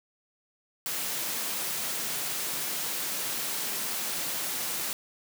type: high-pass noise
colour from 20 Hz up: white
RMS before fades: -32 dBFS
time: 0.86-4.93 s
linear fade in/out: 0 ms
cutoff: 120 Hz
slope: 96 dB/octave
effects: none